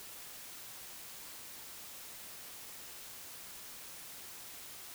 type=silence; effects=white hiss -49 dBFS RMS until 4.94 s